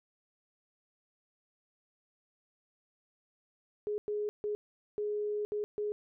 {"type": "tone bursts at uneven times", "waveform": "sine", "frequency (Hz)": 417.8, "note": "G#4", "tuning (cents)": 10, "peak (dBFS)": -31, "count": 6, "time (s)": [[3.87, 3.98], [4.08, 4.29], [4.44, 4.55], [4.98, 5.45], [5.52, 5.64], [5.78, 5.92]], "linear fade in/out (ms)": 0, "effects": []}